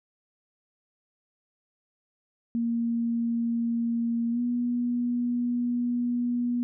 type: tone with pitch glide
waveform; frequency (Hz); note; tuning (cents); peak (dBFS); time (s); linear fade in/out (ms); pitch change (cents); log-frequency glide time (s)
sine; 233.1 to 242.2; A#3 to B3; 0 to -34; -24; 2.55-6.63; 0; +66; 4.31-4.4
effects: none